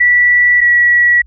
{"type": "tone pair in turn", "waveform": "sine", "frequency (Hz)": [1955, 1932.5], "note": ["B6", "B6"], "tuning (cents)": [-18, -38], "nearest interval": "unison", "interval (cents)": 20, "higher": "first", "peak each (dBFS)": -6, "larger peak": "neither", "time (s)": [[0, 0.61], [0.61, 1.22]], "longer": "neither", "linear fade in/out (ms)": 10, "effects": ["added 56 Hz sine -38 dBFS peak until 1.26 s"]}